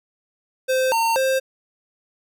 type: tone with pitch steps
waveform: square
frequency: 519 / 912 / 528 Hz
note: C5 / A#5 / C5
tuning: -14 / -38 / +16 cents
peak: -18 dBFS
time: 0.68-1.4 s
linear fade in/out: 20 ms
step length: 240 ms
effects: none